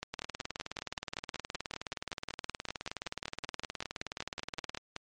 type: two click trains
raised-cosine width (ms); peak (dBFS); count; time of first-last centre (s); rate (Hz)
0.2; -19 / -19; 89 / 27; 0.14-4.747 / 0.03-4.964; 19.1 / 5.27
effects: MP3 48 kbps